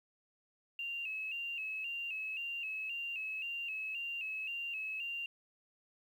sine tone with vibrato, 2678 Hz, E7, 27 cents sharp, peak -37 dBFS, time 0.79-5.26 s, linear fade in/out 2 ms, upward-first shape square, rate 1.9 Hz, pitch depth 64 cents each way, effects 11-bit

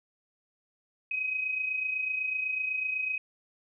sine tone pair together, 2500 / 2528 Hz, D#7 / D#7, +8 / +27 cents, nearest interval unison, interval 19 cents, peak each -37 / -29 dBFS, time 1.11-3.18 s, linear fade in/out 5 ms, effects none

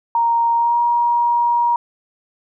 sine tone with pitch glide, 932.3 to 949.7 Hz, A#5 to A#5, 0 to +32 cents, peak -13 dBFS, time 0.15-1.76 s, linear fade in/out 2 ms, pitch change +32 cents, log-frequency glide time 0.55-0.8 s, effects none

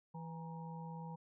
harmonic tone with a mistuned harmonic, 164.81 Hz, E3, in tune, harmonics 1 / 3 / 5 / 6, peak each -45 / -56 / -54 / -52 dBFS, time 0.14-1.16 s, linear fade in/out 10 ms, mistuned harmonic 6, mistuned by -86 cents, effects none

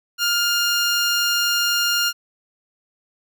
15% pulse tone, 1408 Hz, F6, 14 cents sharp, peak -11 dBFS, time 0.18-2.13 s, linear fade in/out 50 ms, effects none

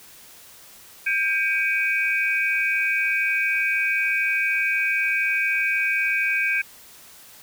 sine tone cluster, 1589 / 2280 / 2493 Hz, G6 / C#7 / D#7, +23 / +48 / +3 cents, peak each -24 dBFS, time 1.06-6.62 s, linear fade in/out 10 ms, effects white hiss -47 dBFS RMS until 7.42 s

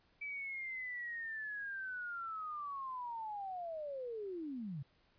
sine linear sweep, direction down, 2313 to 127.1 Hz, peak -40 dBFS, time 0.21-4.83 s, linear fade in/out 10 ms, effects pink hiss -72 dBFS RMS until 5.18 s + resampled to 11025 Hz

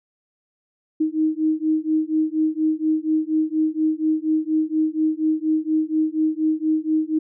sine beating tone pair, 311.1 / 315.3 Hz, D#4 / D#4, 0 / +23 cents, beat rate 4.2 Hz, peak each -21 dBFS, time 1-7.19 s, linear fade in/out 10 ms, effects none

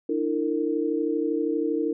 sine tone cluster, 299.9 / 332.5 / 456.1 Hz, D4 / E4 / A#4, +36 / +15 / -38 cents, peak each -27 dBFS, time 0.09-1.93 s, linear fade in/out 5 ms, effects none

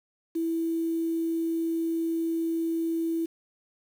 sine tone with quantisation, 329.6 Hz, E4, in tune, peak -25 dBFS, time 0.35-3.26 s, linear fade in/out 10 ms, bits 8, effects none

